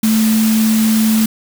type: tone in noise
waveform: sine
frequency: 220 Hz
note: A3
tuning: in tune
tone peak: -10 dBFS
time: 0.03-1.26 s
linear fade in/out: 5 ms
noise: white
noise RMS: -22 dBFS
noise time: 0.03-1.26 s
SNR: +9 dB
effects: none